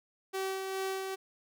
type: tone with tremolo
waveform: sawtooth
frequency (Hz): 383.2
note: G4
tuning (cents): -39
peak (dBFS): -28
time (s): 0.33-1.16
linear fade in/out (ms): 20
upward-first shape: sine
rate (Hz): 2.4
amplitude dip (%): 35
effects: none